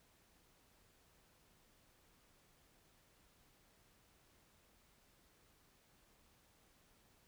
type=silence; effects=pink hiss -71 dBFS RMS until 7.27 s